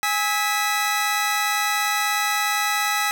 sawtooth tone cluster, 825 / 1286 / 1974 Hz, G#5 / E6 / B6, -12 / -43 / -1 cents, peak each -21 dBFS, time 0.03-3.11 s, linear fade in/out 0 ms, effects none

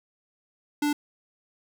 square tone, 293.7 Hz, D4, in tune, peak -23 dBFS, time 0.82-0.93 s, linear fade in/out 5 ms, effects none

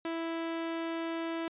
sawtooth tone, 330 Hz, E4, 2 cents sharp, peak -29 dBFS, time 0.05-1.48 s, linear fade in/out 2 ms, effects resampled to 8000 Hz

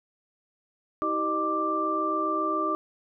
sine tone cluster, 319.2 / 386.4 / 610 / 1178 Hz, D#4 / G4 / D#5 / D6, +44 / -25 / -34 / +5 cents, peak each -31 / -34 / -33 / -26 dBFS, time 1.02-2.75 s, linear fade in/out 0 ms, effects none

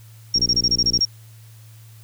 sine tone bursts, 5570 Hz, F8, 5 cents flat, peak -14 dBFS, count 10, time 0.34-1.052 s, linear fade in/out 5 ms, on 46 ms, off 28 ms
click train, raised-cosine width 3 ms, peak -18 dBFS, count 39, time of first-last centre 0.36-0.99 s, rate 60.3 Hz
effects added 111 Hz sine -42 dBFS peak until 2.03 s + white hiss -53 dBFS RMS until 2.03 s

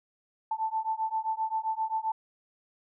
sine beating tone pair, 879 / 886.6 Hz, A5 / A5, -2 / +13 cents, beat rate 7.6 Hz, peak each -31 dBFS, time 0.51-2.12 s, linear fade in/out 5 ms, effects none

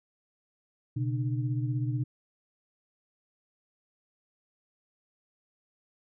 sine tone cluster, 123.8 / 139.9 / 301.3 Hz, B2 / C#3 / D4, +5 / +16 / +44 cents, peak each -28 / -35 / -37 dBFS, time 0.96-2.04 s, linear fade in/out 10 ms, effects none

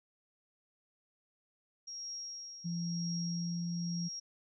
sine tone with tremolo, 5600 Hz, F8, 4 cents sharp, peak -39 dBFS, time 1.87-4.2 s, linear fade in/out 10 ms, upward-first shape triangle, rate 0.98 Hz, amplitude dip 65%
sine tone with pitch glide, 170.6 to 171.69 Hz, F3 to F3, -40 to -29 cents, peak -34 dBFS, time 2.64-4.09 s, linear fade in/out 20 ms, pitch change +11 cents, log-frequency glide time 3.07-3.59 s
effects none

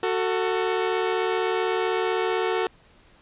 sawtooth tone pair together, 370.5 / 446.2 Hz, F#4 / A4, +2 / +24 cents, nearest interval minor third, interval 322 cents, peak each -21 dBFS, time 0.03-2.67 s, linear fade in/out 2 ms, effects pink hiss -56 dBFS RMS until 3.21 s + resampled to 8000 Hz

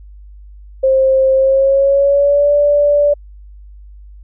sine tone with pitch glide, 530 to 581.3 Hz, C5 to D5, +22 to -18 cents, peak -8 dBFS, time 0.83-3.14 s, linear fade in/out 10 ms, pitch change +160 cents, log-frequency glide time 1.34-2.53 s, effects added 50 Hz sine -34 dBFS peak until 4.23 s

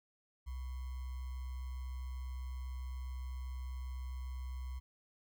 sine tone with sample-and-hold, 63.8 Hz, C2, 43 cents flat, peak -39 dBFS, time 0.46-4.8 s, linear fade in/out 20 ms, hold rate 1050 Hz, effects none

